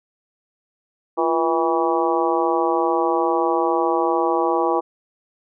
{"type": "harmonic tone with a mistuned harmonic", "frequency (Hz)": 162.4, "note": "E3", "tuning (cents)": -26, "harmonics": [2, 3, 4, 5, 6, 7], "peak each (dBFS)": [-22, -23, -26, -23, -25, -26], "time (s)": [1.17, 4.81], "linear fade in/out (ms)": 20, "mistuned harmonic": 2, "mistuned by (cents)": 100, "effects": []}